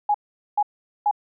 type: tone bursts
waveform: sine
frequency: 830.6 Hz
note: G#5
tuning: in tune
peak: -16 dBFS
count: 3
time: 0.09-1.112 s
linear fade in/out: 5 ms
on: 54 ms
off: 430 ms
effects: none